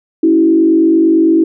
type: tone with frequency modulation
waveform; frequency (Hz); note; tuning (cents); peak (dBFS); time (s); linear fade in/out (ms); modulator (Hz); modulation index
sine; 326.8; E4; -15; -6; 0.23-1.44; 5; 48.9; 0.72
effects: none